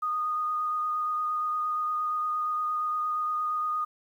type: tone with vibrato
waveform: sine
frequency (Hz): 1234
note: D#6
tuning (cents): -15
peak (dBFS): -26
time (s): 0.02-3.85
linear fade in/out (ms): 10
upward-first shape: sine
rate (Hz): 8.6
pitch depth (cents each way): 12
effects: 10-bit